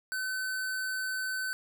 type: tone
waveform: square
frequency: 1521 Hz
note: F#6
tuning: 47 cents sharp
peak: -32 dBFS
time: 0.12-1.53 s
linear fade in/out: 0 ms
effects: none